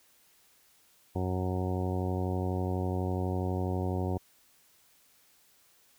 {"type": "harmonic tone", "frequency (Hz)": 92.1, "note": "F#2", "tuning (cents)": -7, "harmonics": [1, 2, 3, 4, 5, 6, 7, 8, 9, 10], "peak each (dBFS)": [-31, -36, -38, -37, -42, -42, -49, -41, -49, -46], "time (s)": [1.15, 4.18], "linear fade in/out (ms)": 10, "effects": ["white hiss -64 dBFS RMS until 5.98 s"]}